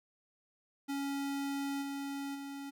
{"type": "tone with level steps", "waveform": "square", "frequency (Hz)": 278.7, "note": "C#4", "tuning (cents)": 9, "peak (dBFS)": [-35, -38, -42], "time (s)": [0.88, 2.71], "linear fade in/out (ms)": 20, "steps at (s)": [1.81, 2.34], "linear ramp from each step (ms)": 20, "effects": []}